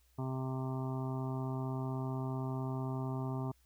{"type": "harmonic tone", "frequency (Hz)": 130.81, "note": "C3", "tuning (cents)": 0, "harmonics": [1, 2, 3, 5, 6, 7, 8, 9], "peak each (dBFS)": [-36, -41, -45, -48, -51, -49, -52, -52], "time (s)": [0.18, 3.52], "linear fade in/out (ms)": 10, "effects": ["added 62 Hz sine -67 dBFS peak until 3.65 s", "white hiss -73 dBFS RMS until 3.65 s"]}